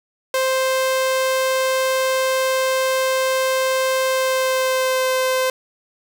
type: tone with pitch glide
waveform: sawtooth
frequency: 523.3 to 517.3 Hz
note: C5 to C5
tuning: 0 to -20 cents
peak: -13 dBFS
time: 0.34-5.5 s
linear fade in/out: 2 ms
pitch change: -20 cents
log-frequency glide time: 4.08-5.08 s
effects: 8-bit